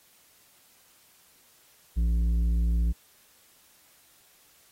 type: tone with tanh clipping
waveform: sine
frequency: 57.3 Hz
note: A#1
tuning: 29 cents flat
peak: -23 dBFS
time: 1.96-2.93 s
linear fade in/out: 20 ms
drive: 8 dB
effects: white hiss -60 dBFS RMS until 4.71 s + AAC 48 kbps